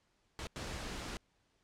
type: noise bursts at uneven times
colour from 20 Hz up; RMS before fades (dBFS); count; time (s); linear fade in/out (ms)
pink; -42; 2; 0.39-0.47 / 0.56-1.17; 0
effects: pink hiss -75 dBFS RMS until 1.63 s + low-pass 7000 Hz 12 dB/octave